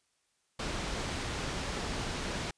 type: low-pass noise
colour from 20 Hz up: pink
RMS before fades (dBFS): -36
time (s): 0.59-2.51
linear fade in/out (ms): 5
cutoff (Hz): 6400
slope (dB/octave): 12
effects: white hiss -75 dBFS RMS until 2.57 s + resampled to 22050 Hz